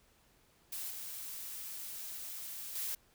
blue noise with level steps, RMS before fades -41 / -44 / -38 dBFS, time 0.72-2.95 s, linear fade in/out 5 ms, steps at 0.9 / 2.75 s, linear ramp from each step 5 ms, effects pink hiss -68 dBFS RMS until 3.14 s

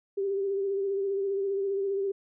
sine tone with vibrato, 393.9 Hz, G4, 8 cents sharp, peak -26 dBFS, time 0.17-2.12 s, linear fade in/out 10 ms, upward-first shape sine, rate 15 Hz, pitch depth 34 cents each way, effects none

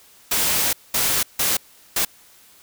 white noise bursts at uneven times, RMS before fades -20 dBFS, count 4, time 0.31-0.73 / 0.94-1.23 / 1.39-1.57 / 1.96-2.05 s, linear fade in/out 5 ms, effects white hiss -51 dBFS RMS until 2.62 s

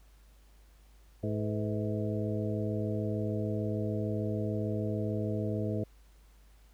harmonic tone with a mistuned harmonic, 106.7 Hz, G#2, 47 cents sharp, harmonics 1 / 2 / 3 / 4 / 5 / 6, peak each -33 / -36 / -38 / -39 / -40 / -41 dBFS, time 1.23-5.84 s, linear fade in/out 5 ms, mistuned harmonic 5, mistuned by -96 cents, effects added 51 Hz sine -56 dBFS peak until 6.73 s + pink hiss -67 dBFS RMS until 6.73 s

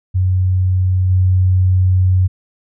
sine tone with level steps, 92.5 Hz, F#2, in tune, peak -11 / -9 dBFS, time 0.14-2.28 s, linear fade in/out 20 ms, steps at 1.09 s, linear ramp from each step 20 ms, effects none

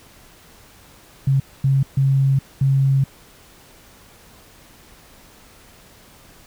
sine tone bursts at uneven times, 135.9 Hz, C#3, 34 cents flat, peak -13 dBFS, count 4, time 1.27-1.4 / 1.64-1.83 / 1.97-2.39 / 2.61-3.04 s, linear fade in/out 5 ms, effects pink hiss -48 dBFS RMS until 6.46 s

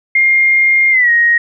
sine tone with pitch glide, 2121 to 1878.7 Hz, C7 to A#6, +23 to +13 cents, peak -7 dBFS, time 0.15-1.38 s, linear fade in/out 5 ms, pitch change -210 cents, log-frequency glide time 0.91-1.1 s, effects none

